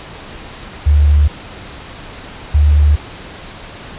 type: tone pair in turn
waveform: sine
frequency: 73.5 / 73.88 Hz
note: D2 / D2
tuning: +2 / +11 cents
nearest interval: unison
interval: 9 cents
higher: second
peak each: -6 dBFS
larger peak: neither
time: 0.86-1.28 / 2.54-2.96 s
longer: neither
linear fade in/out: 10 ms
effects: pink hiss -32 dBFS RMS until 3.98 s + resampled to 8000 Hz